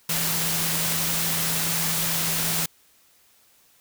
sine tone in noise, 164.81 Hz, E3, in tune, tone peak -32 dBFS, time 0.09-2.66 s, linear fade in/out 5 ms, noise white, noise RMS -25 dBFS, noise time 0.09-2.66 s, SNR -10 dB, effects white hiss -59 dBFS RMS until 3.8 s

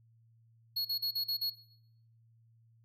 square tone bursts, 4333 Hz, C#8, 40 cents flat, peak -31 dBFS, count 6, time 0.76-1.502 s, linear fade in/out 10 ms, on 92 ms, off 38 ms, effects noise-tail reverb RT60 0.7 s tail -18 dB re dry + added 114 Hz sine -62 dBFS peak until 2.84 s

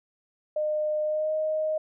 sine tone with pitch glide, 609 to 622.5 Hz, D#5 to D#5, -37 to +1 cents, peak -24 dBFS, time 0.56-1.78 s, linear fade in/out 5 ms, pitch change +38 cents, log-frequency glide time 1.03-1.33 s, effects none

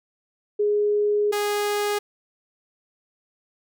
sine / sawtooth tone pair in turn, 415.5 / 413.1 Hz, G#4 / G#4, +1 / -9 cents, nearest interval unison, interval 10 cents, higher first, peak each -18 dBFS, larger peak neither, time 0.59-1.32 / 1.32-1.99 s, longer first, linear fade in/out 10 ms, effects none

